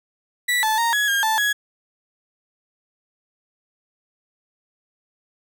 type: tone with pitch steps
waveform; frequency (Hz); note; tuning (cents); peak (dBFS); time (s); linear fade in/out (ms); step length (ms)
35% pulse; 1958 / 872 / 929 / 1680 / 1616 / 879 / 1672; B6 / A5 / A#5 / G#6 / G#6 / A5 / G#6; -15 / -16 / -6 / +19 / -48 / -2 / +11; -16; 0.48-1.53; 10; 150
effects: none